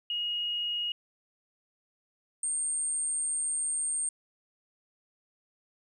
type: tone pair in turn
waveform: sine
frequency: 2879 / 8627 Hz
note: F#7 / C#9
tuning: -48 / -48 cents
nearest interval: octave + perfect fifth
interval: 1900 cents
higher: second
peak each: -29 / -28 dBFS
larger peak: second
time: 0.1-0.92 / 2.43-4.09 s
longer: second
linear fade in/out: 2 ms
effects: 11-bit

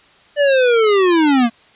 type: linear sweep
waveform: square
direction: down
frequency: 591 to 223.6 Hz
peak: -11 dBFS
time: 0.36-1.5 s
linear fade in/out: 50 ms
effects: white hiss -49 dBFS RMS until 1.75 s + resampled to 8000 Hz

